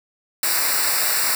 white noise with comb filter, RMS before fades -20 dBFS, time 0.43-1.35 s, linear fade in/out 2 ms, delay 0.31 ms, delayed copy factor -0.9, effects none

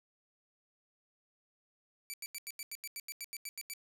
10% pulse tone bursts, 2314 Hz, D7, 26 cents flat, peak -31 dBFS, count 14, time 2.1-3.736 s, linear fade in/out 0 ms, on 37 ms, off 86 ms, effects 11-bit

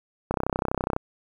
click train, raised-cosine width 1 ms, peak -10 dBFS, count 22, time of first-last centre 0.31-0.964 s, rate 32.1 Hz, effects 8-bit

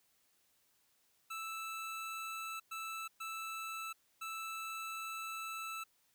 25% pulse tone bursts at uneven times, 1318.5 Hz, E6, in tune, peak -37 dBFS, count 4, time 1.3-2.6 / 2.71-3.08 / 3.2-3.93 / 4.21-5.84 s, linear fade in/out 10 ms, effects white hiss -74 dBFS RMS until 6.14 s

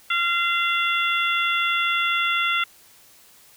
harmonic tone, 688 Hz, F5, 26 cents flat, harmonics 2 / 3 / 4 / 5, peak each -23 / -25 / -26 / -27 dBFS, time 0.1-2.64 s, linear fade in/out 5 ms, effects white hiss -52 dBFS RMS until 3.56 s

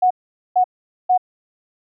sine tone bursts, 734 Hz, F#5, 14 cents flat, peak -11 dBFS, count 3, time 0.02-1.178 s, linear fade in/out 10 ms, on 86 ms, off 450 ms, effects none

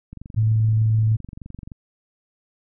click train, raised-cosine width 5 ms, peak -24 dBFS, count 38, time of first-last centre 0.13-1.718 s, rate 23.3 Hz
sine tone, 110 Hz, A2, in tune, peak -15 dBFS, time 0.36-1.17 s, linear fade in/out 20 ms
effects none

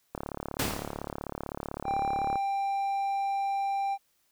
click train, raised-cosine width 1 ms, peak -20 dBFS, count 80, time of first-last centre 0.15-2.357 s, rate 35.8 Hz
pink noise with exponential decay, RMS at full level -26 dBFS, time 0.59-1.15 s, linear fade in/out 5 ms, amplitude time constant 120 ms
triangle tone, 790 Hz, G5, 13 cents sharp, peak -25 dBFS, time 1.84-3.98 s, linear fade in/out 50 ms
effects white hiss -71 dBFS RMS until 4.31 s

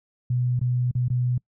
sine tone with dropouts, 123.9 Hz, B2, 6 cents sharp, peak -20 dBFS, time 0.3-1.38 s, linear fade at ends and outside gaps 5 ms, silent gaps 0.594-0.612 / 0.913-0.951 / 1.083-1.101 s, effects noise-tail reverb RT60 0.1 s tail -26 dB re dry

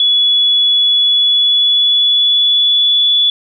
sine tone with pitch glide, 3400 to 3434 Hz, G#7 to A7, +40 to -43 cents, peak -8 dBFS, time 0-3.3 s, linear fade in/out 2 ms, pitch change +17 cents, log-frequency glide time 0.73-3.08 s, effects none

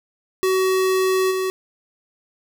square tone with level steps, 376.4 Hz, F#4, 30 cents sharp, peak -17 / -21 dBFS, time 0.43-1.5 s, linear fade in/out 0 ms, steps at 1.3 s, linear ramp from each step 20 ms, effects none

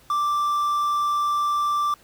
triangle tone with quantisation, 1174.7 Hz, D6, in tune, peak -18 dBFS, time 0.1-1.94 s, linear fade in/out 2 ms, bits 7, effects pink hiss -54 dBFS RMS until 2.03 s

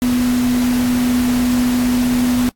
sine tone in noise, 246.9 Hz, B3, in tune, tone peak -13 dBFS, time 0.02-2.49 s, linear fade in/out 0 ms, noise pink, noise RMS -26 dBFS, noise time 0.02-2.49 s, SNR +10 dB, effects noise-tail reverb RT60 0.1 s tail -20 dB re dry + AAC 64 kbps

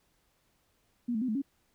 sine tone with pitch steps, 240.1 / 217.7 / 256.5 / 215.9 / 276.3 Hz, B3 / A3 / C4 / A3 / C#4, -49 / -18 / -34 / -33 / -6 cents, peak -28 dBFS, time 1.08-1.42 s, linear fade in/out 10 ms, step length 68 ms, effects pink hiss -72 dBFS RMS until 1.74 s

